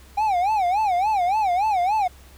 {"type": "tone with vibrato", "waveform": "triangle", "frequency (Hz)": 784, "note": "G5", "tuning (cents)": 0, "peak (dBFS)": -16, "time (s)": [0.17, 2.08], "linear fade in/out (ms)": 10, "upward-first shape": "sine", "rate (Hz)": 3.5, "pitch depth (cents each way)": 200, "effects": ["added 66 Hz sine -46 dBFS peak until 2.37 s", "pink hiss -51 dBFS RMS until 2.37 s"]}